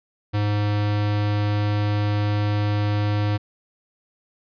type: tone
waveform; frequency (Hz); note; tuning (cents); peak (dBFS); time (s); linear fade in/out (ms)
square; 103.9; G#2; +1; -20; 0.33-3.38; 20
effects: resampled to 11025 Hz